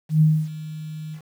sine tone with ADSR envelope, 155.56 Hz, D#3, in tune, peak -11 dBFS, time 0.09-1.22 s, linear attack 120 ms, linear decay 270 ms, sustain -19 dB, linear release 84 ms, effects 8-bit

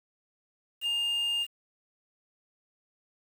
triangle tone with quantisation, 2816 Hz, F7, 14 cents sharp, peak -25 dBFS, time 0.81-1.47 s, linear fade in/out 50 ms, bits 8, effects none

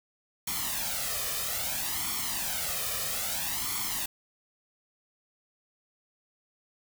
white noise with flanger, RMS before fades -32 dBFS, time 0.47-4.06 s, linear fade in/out 5 ms, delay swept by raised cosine 0.91 to 1.67 ms, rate 0.61 Hz, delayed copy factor +0.75, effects none

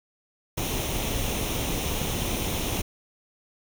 pink noise with comb filter, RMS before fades -28 dBFS, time 0.57-2.82 s, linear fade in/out 10 ms, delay 0.32 ms, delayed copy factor +0.55, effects none

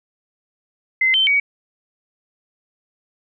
sine tone with pitch steps, 2061 / 3094 / 2257 Hz, C7 / G7 / C#7, -27 / -23 / +31 cents, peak -13 dBFS, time 1.01-1.4 s, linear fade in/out 5 ms, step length 130 ms, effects none

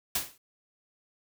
white noise with exponential decay, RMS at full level -25 dBFS, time 0.15-0.38 s, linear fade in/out 5 ms, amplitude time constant 48 ms, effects none

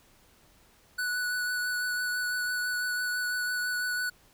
square tone with vibrato, 1480 Hz, F#6, in tune, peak -29 dBFS, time 0.98-4.1 s, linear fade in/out 10 ms, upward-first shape triangle, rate 6 Hz, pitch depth 16 cents each way, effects pink hiss -61 dBFS RMS until 4.33 s

